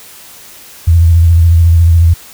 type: tone with vibrato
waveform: sine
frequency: 83.8 Hz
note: E2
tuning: 29 cents sharp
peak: -3 dBFS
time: 0.87-2.14 s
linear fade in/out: 10 ms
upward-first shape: sine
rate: 14 Hz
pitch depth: 50 cents each way
effects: white hiss -35 dBFS RMS until 2.33 s